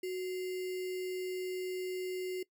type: tone with sample-and-hold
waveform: sine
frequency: 369.1 Hz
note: F#4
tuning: 4 cents flat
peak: -34 dBFS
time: 0.03-2.43 s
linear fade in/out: 5 ms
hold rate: 2450 Hz
effects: noise-tail reverb RT60 0.1 s tail -21 dB re dry